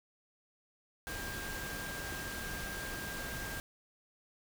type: tone in noise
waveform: sine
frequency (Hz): 1600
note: G6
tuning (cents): +35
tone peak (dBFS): -43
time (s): 1.07-3.6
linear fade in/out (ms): 0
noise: pink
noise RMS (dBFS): -42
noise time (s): 1.07-3.6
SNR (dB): -4
effects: none